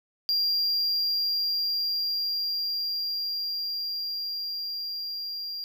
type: tone with level ramp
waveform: triangle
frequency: 4773 Hz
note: D8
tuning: 27 cents sharp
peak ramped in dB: -21 to -31 dBFS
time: 0.29-5.64 s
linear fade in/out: 0 ms
effects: none